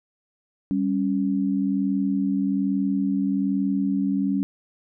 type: tone pair together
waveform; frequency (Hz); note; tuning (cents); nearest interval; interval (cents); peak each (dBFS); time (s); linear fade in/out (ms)
sine; 196.01 / 277.2; G3 / C#4; 0 / 0; tritone; 600; -23; 0.71-4.43; 0
effects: none